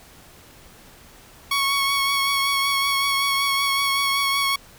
15% pulse tone with vibrato, 1108.7 Hz, C#6, in tune, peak -13 dBFS, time 1.51-4.56 s, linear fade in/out 5 ms, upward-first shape triangle, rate 5.3 Hz, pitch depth 23 cents each way, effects pink hiss -48 dBFS RMS until 4.78 s

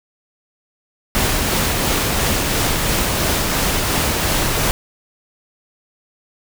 pink noise with tremolo, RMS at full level -17 dBFS, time 1.15-4.71 s, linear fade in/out 0 ms, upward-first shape triangle, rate 2.9 Hz, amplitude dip 25%, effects none

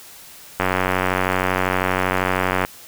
click train, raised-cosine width 0.5 ms, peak -3 dBFS, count 191, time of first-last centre 0.6-2.65 s, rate 92.7 Hz, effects white hiss -42 dBFS RMS until 2.87 s

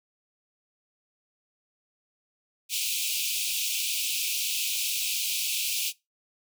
pink high-pass noise, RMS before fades -29 dBFS, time 2.69-5.93 s, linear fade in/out 50 ms, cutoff 2400 Hz, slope 96 dB/octave, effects noise-tail reverb RT60 0.2 s tail -20 dB re dry

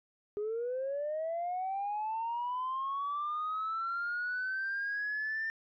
sine linear sweep, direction up, 407.8 to 1800 Hz, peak -31 dBFS, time 0.37-5.5 s, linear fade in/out 0 ms, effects tanh soft clip ceiling -29 dBFS

